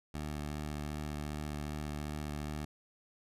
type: tone with vibrato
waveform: 15% pulse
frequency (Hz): 74.7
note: D2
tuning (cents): +30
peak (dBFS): -31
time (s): 0.14-2.65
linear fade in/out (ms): 5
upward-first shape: sine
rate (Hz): 2.6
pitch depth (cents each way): 16
effects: resampled to 32000 Hz